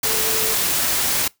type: tone in noise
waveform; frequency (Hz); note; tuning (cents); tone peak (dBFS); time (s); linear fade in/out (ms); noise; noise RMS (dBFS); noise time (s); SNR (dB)
sine; 441.1; A4; +4; -28; 0.05-0.54; 5; white; -20; 0.03-1.28; -11
effects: noise-tail reverb RT60 0.2 s tail -24 dB re dry